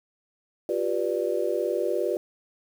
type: chord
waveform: sine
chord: G dominant seventh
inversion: third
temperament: just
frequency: 352.8 / 392 / 490 / 588 Hz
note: F4 / G4 / B4 / D5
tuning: +18 / 0 / -14 / +2 cents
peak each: -29 dBFS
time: 0.69-2.17 s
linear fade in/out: 2 ms
effects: 8-bit